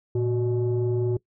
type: tone pair together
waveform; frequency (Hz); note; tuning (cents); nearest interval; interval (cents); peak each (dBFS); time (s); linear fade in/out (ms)
sine; 114.5 / 368.6; A#2 / F#4; -31 / -7; octave + minor sixth; 2024; -22; 0.15-1.17; 5
effects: noise-tail reverb RT60 0.1 s tail -23 dB re dry + tanh soft clip ceiling -18 dBFS